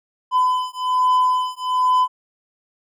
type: beating tone pair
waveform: triangle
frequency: 1009 / 1010.2 Hz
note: B5 / B5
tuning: +37 / +39 cents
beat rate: 1.2 Hz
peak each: -17 dBFS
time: 0.31-2.08 s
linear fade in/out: 50 ms
effects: none